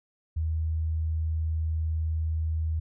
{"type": "tone", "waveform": "sine", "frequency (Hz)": 79.7, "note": "D#2", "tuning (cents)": 42, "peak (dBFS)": -25, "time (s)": [0.36, 2.8], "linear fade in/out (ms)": 10, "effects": []}